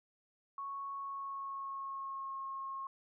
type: tone with pitch glide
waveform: sine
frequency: 1106 to 1081.4 Hz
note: C#6 to C#6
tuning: -4 to -43 cents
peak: -39 dBFS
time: 0.58-2.87 s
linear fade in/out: 2 ms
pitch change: -39 cents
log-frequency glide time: 0.94-2.38 s
effects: none